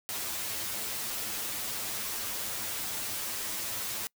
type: noise with comb filter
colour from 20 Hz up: white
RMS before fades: -35 dBFS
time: 0.09-4.07 s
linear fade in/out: 0 ms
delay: 9.2 ms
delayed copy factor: +0.85
effects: noise-tail reverb RT60 0.1 s tail -26 dB re dry